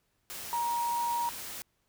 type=tone in noise; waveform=sine; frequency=945 Hz; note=A#5; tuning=23 cents sharp; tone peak=-28 dBFS; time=0.53-1.29 s; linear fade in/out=0 ms; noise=white; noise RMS=-41 dBFS; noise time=0.3-1.62 s; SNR=+10 dB; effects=pink hiss -75 dBFS RMS until 1.88 s